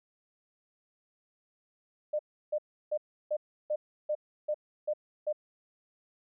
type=tone bursts; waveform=sine; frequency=603 Hz; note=D5; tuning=46 cents sharp; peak=-27 dBFS; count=9; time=2.13-5.328 s; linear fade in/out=10 ms; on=62 ms; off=330 ms; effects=none